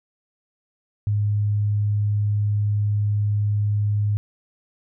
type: tone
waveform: sine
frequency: 103.83 Hz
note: G#2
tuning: in tune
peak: -18 dBFS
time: 1.07-4.17 s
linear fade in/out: 0 ms
effects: none